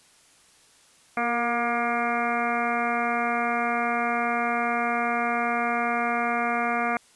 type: harmonic tone with a mistuned harmonic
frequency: 237.5 Hz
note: A#3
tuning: 33 cents sharp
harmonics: 1 / 2 / 3 / 4 / 5 / 6 / 7 / 8 / 9 / 10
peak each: -31 / -34 / -27 / -38 / -30 / -32 / -36 / -42 / -32 / -36 dBFS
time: 1.17-6.97 s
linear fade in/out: 2 ms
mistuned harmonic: 2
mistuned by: -30 cents
effects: white hiss -57 dBFS RMS until 7.15 s + resampled to 24000 Hz